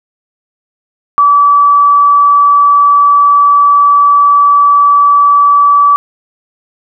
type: tone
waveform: sine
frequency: 1151 Hz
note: D6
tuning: 35 cents flat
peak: -3 dBFS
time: 1.18-5.96 s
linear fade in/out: 0 ms
effects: none